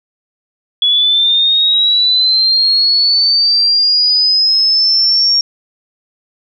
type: linear sweep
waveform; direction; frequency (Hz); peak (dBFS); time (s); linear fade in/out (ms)
sine; up; 3379 to 5560; -8; 0.82-5.41; 2
effects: none